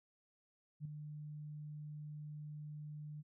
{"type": "tone with ADSR envelope", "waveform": "sine", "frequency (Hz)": 150, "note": "D3", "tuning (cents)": 37, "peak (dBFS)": -38, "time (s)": [0.8, 3.23], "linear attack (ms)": 52, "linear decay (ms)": 4, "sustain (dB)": -7, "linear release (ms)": 32, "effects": []}